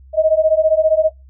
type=beating tone pair; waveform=sine; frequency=622.3 / 637.3 Hz; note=D#5 / D#5; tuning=0 / +41 cents; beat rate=15 Hz; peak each=-14 dBFS; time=0.13-1.11 s; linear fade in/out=50 ms; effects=noise-tail reverb RT60 0.2 s tail -21 dB re dry + added 66 Hz sine -40 dBFS peak until 1.29 s